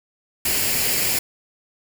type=noise with comb filter; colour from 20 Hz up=white; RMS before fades=-21 dBFS; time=0.45-1.19 s; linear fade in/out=5 ms; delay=0.41 ms; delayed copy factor=+0.5; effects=none